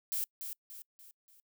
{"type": "noise with echo", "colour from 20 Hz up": "violet", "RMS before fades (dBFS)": -34, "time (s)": [0.12, 0.24], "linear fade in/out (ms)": 0, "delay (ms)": 290, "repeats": 4, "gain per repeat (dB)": -7, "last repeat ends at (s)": 1.4, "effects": ["noise-tail reverb RT60 0.1 s tail -26 dB re dry"]}